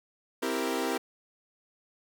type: chord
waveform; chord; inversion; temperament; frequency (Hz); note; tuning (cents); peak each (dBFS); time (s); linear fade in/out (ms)
sawtooth; C dominant seventh; none; equal; 261.6 / 329.6 / 392 / 466.2; C4 / E4 / G4 / Bb4; 0 / 0 / 0 / 0; -30; 0.42-0.98; 10
effects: none